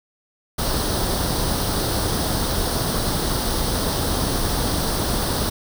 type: noise with comb filter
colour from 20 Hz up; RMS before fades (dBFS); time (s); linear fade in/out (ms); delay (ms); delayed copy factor
pink; -22; 0.58-5.5; 10; 0.21; +0.65
effects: none